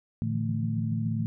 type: tone cluster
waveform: sine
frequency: 112.1 / 148.8 / 163 / 170 / 221.6 Hz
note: A2 / D3 / E3 / F3 / A3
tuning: +33 / +23 / -19 / -46 / +13 cents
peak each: -29 / -34 / -38 / -36 / -31 dBFS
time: 0.22-1.26 s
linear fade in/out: 0 ms
effects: none